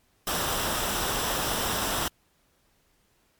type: noise with comb filter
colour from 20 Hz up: pink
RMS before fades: -28 dBFS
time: 0.27-2.08 s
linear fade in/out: 2 ms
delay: 0.45 ms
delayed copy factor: -0.5
effects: pink hiss -67 dBFS RMS until 3.39 s + MP3 96 kbps